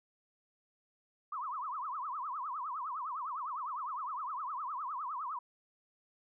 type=tone with vibrato; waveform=sine; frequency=1120 Hz; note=C#6; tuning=18 cents sharp; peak=-36 dBFS; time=1.32-5.39 s; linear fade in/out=5 ms; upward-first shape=triangle; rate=9.8 Hz; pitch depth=300 cents each way; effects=none